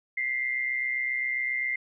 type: tone pair together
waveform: sine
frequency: 1975.5 / 2103 Hz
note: B6 / C7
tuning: 0 / +8 cents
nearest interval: minor second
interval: 108 cents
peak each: -33 / -27 dBFS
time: 0.17-1.76 s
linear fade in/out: 5 ms
effects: none